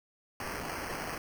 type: noise with sample-and-hold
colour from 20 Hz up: blue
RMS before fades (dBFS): -38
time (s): 0.4-1.18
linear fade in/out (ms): 2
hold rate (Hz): 3675
effects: none